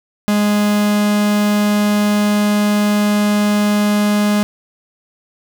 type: tone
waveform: 45% pulse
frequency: 207.7 Hz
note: G#3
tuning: in tune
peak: -12 dBFS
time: 0.28-4.43 s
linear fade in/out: 0 ms
effects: none